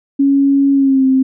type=tone with pitch glide; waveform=sine; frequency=277.2 to 263.3 Hz; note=C#4 to C4; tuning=0 to +11 cents; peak=-8 dBFS; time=0.19-1.23 s; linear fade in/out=10 ms; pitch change=-89 cents; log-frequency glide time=0.73-1.06 s; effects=none